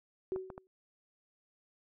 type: tone with exponential decay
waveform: sine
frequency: 375.8 Hz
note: F#4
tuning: 27 cents sharp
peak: -30 dBFS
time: 0.32-0.67 s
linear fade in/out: 0 ms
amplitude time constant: 75 ms
type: clicks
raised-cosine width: 1 ms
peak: -30 dBFS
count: 3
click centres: 0.361 / 0.502 / 0.579 s
effects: none